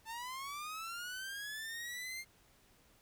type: linear sweep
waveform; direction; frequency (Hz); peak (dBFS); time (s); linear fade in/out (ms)
sawtooth; up; 880 to 2126; -38; 0.05-2.25; 50
effects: pink hiss -67 dBFS RMS until 3.01 s